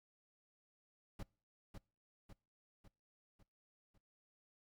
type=noise with echo; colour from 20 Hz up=brown; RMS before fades=-45 dBFS; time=1.19-1.23 s; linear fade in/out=5 ms; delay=550 ms; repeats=5; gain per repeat=-5 dB; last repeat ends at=3.98 s; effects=noise-tail reverb RT60 0.4 s tail -25 dB re dry + MP3 96 kbps